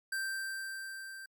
square tone with level ramp, 1568 Hz, G6, in tune, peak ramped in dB -33 to -45 dBFS, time 0.12-1.26 s, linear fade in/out 5 ms, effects MP3 96 kbps

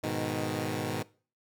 10% pulse chord, G# minor, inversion none, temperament equal, 103.83 / 123.47 / 155.56 Hz, G#2 / B2 / D#3, 0 / 0 / 0 cents, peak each -27 dBFS, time 0.03-1.03 s, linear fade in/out 10 ms, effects noise-tail reverb RT60 0.4 s tail -21 dB re dry

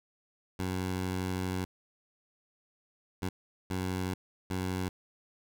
15% pulse tone bursts at uneven times, 92.5 Hz, F#2, in tune, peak -25 dBFS, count 4, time 0.59-1.65 / 3.22-3.29 / 3.7-4.14 / 4.5-4.89 s, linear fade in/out 5 ms, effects none

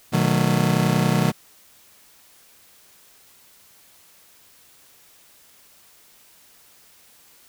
40% pulse chord, B dominant seventh, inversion none, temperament just, 123.47 / 154.34 / 185.21 / 222.2 Hz, B2 / D#3 / F#3 / A3, 0 / -14 / +2 / +17 cents, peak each -24 / -20 / -22 / -24 dBFS, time 0.12-1.32 s, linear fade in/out 20 ms, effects white hiss -53 dBFS RMS until 7.48 s

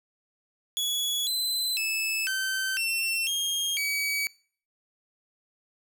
sawtooth tone with pitch steps, 3381 / 4041 / 2614 / 1544 / 2702 / 3235 / 2274 Hz, G#7 / B7 / E7 / G6 / E7 / G#7 / C#7, +30 / +39 / -15 / -27 / +42 / -46 / +44 cents, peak -23 dBFS, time 0.77-4.27 s, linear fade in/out 0 ms, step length 500 ms, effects noise-tail reverb RT60 0.5 s tail -24 dB re dry

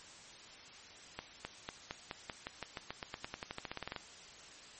accelerating click train, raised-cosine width 0.3 ms, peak -23 dBFS, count 24, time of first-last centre 1.19-3.962 s, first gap 260 ms, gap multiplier 0.92, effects white hiss -54 dBFS RMS until 4.79 s + MP3 32 kbps

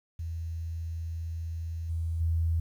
sine tone with level steps, 82.41 Hz, E2, in tune, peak -32 / -28 / -24 dBFS, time 0.19-2.6 s, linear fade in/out 5 ms, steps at 1.89 / 2.2 s, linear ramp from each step 10 ms, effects 10-bit

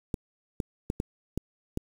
clicks, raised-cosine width 3 ms, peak -16 dBFS, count 6, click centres 0.142 / 0.602 / 0.901 / 1.001 / 1.376 / 1.774 s, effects 7-bit

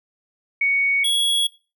sine / square tone pair in turn, 2230 / 3341 Hz, C#7 / G#7, +10 / +10 cents, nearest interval perfect fifth, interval 700 cents, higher second, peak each -16 / -18 dBFS, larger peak first, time 0.61-1.04 / 1.04-1.47 s, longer neither, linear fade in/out 5 ms, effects noise-tail reverb RT60 0.3 s tail -18 dB re dry

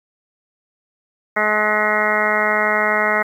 harmonic tone, 212.2 Hz, G#3, 38 cents sharp, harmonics 1 / 2 / 3 / 4 / 5 / 6 / 7 / 8 / 9 / 10, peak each -29 / -26 / -22 / -25 / -27 / -23 / -24 / -32 / -20 / -24 dBFS, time 1.36-3.23 s, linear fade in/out 10 ms, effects 8-bit

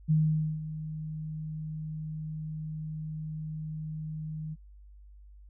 sine tone with ADSR envelope, 155.56 Hz, D#3, in tune, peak -20 dBFS, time 0.08-4.56 s, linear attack 27 ms, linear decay 490 ms, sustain -14 dB, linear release 32 ms, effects noise-tail reverb RT60 0.1 s tail -26 dB re dry + added 50 Hz sine -49 dBFS peak until 5.49 s

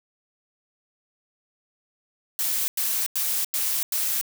blue noise bursts, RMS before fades -25 dBFS, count 5, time 2.39-4.212 s, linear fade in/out 0 ms, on 290 ms, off 93 ms, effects none

